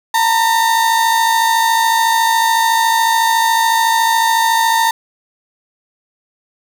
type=tone pair together; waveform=35% pulse; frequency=907 / 960.9 Hz; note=A#5 / B5; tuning=-48 / -48 cents; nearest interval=minor second; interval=100 cents; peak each=-10 / -17 dBFS; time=0.14-4.91 s; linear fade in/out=5 ms; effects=none